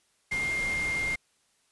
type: tone in noise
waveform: sine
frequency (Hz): 2114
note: C7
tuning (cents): +17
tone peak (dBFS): -27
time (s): 0.31-1.16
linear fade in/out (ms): 10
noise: pink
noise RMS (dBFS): -38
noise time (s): 0.31-1.16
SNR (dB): +8
effects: white hiss -69 dBFS RMS until 1.71 s + resampled to 24000 Hz